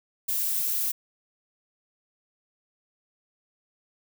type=noise; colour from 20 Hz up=violet; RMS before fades=-27 dBFS; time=0.28-0.92 s; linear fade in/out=10 ms; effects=none